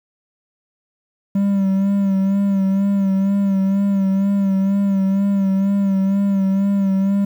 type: tone with vibrato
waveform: triangle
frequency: 196 Hz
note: G3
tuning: in tune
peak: -12 dBFS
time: 1.35-7.25 s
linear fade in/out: 5 ms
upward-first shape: sine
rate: 2.1 Hz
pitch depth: 36 cents each way
effects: 8-bit